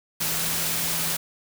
sine tone in noise, 164.81 Hz, E3, in tune, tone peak -37 dBFS, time 0.2-1.17 s, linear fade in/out 10 ms, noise white, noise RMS -26 dBFS, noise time 0.2-1.17 s, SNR -14 dB, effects none

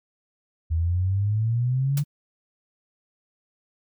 sine exponential sweep, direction up, 79.2 to 146.83 Hz, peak -20 dBFS, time 0.7-2.04 s, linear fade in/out 20 ms
white noise with exponential decay, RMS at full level -27 dBFS, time 1.97-2.05 s, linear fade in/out 5 ms, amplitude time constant 16 ms
effects none

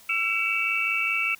sine tone cluster, 1341 / 2272 / 2633 / 2738 Hz, E6 / C#7 / E7 / F7, +29 / +42 / -3 / -35 cents, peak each -32 / -27 / -26 / -30 dBFS, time 0.09-1.35 s, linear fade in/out 5 ms, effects white hiss -52 dBFS RMS until 1.39 s

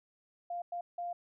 sine tone bursts at uneven times, 698.5 Hz, F5, in tune, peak -35 dBFS, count 3, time 0.5-0.62 / 0.72-0.81 / 0.98-1.13 s, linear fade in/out 5 ms, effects none

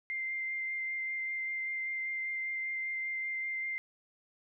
sine tone with vibrato, 2093 Hz, C7, in tune, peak -33 dBFS, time 0.1-3.78 s, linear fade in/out 0 ms, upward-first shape sine, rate 5.1 Hz, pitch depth 10 cents each way, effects none

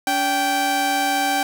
sawtooth tone pair together, 285.2 / 781 Hz, C#4 / G5, +49 / -7 cents, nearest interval octave + perfect fourth, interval 1744 cents, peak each -22 / -15 dBFS, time 0.07-1.43 s, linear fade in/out 2 ms, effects none

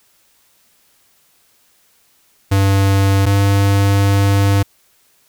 square tone pair in turn, 98 / 99.43 Hz, G2 / G2, 0 / +25 cents, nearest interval unison, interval 25 cents, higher second, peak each -11 dBFS, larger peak neither, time 2.51-3.26 / 3.26-4.63 s, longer second, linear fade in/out 10 ms, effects white hiss -56 dBFS RMS until 5.28 s

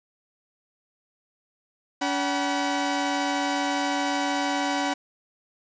sawtooth tone cluster, 285.1 / 756 / 970 Hz, C#4 / F#5 / B5, +49 / +37 / -31 cents, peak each -23 / -24 / -27 dBFS, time 2.01-4.94 s, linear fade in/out 10 ms, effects resampled to 16000 Hz + 8-bit

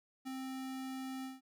square tone with ADSR envelope, 262.8 Hz, C4, 8 cents sharp, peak -39 dBFS, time 0.25-1.41 s, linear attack 25 ms, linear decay 4 ms, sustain -2 dB, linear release 170 ms, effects none

